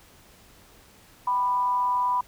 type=tone with amplitude modulation; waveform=sine; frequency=989 Hz; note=B5; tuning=2 cents sharp; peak=-19 dBFS; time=1.27-2.21 s; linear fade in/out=5 ms; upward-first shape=sine; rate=213 Hz; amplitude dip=45%; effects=pink hiss -54 dBFS RMS until 2.27 s